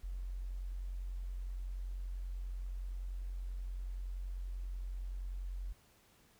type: tone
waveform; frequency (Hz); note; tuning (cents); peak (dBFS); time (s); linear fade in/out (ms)
sine; 45.22; F#1; -39; -38; 0.03-5.73; 10
effects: pink hiss -67 dBFS RMS until 6.39 s